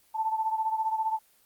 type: beating tone pair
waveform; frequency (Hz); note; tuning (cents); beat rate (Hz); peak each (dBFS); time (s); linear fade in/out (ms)
sine; 879 / 894; A5 / A5; -2 / +27; 15; -27 / -32; 0.14-1.19; 20
effects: white hiss -63 dBFS RMS until 1.45 s + Opus 24 kbps